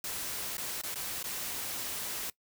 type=noise with dropouts; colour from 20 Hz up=white; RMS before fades=-37 dBFS; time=0.04-2.3 s; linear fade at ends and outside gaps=2 ms; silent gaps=0.57-0.58 / 0.815-0.835 / 0.944-0.957 / 1.228-1.241 s; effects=noise-tail reverb RT60 0.1 s tail -21 dB re dry